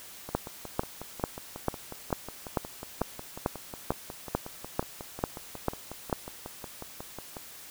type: two click trains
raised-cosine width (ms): 1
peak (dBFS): -24 / -11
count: 40 / 14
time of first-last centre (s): 0.29-7.368 / 0.35-6.128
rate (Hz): 5.51 / 2.25
effects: white hiss -47 dBFS RMS until 7.7 s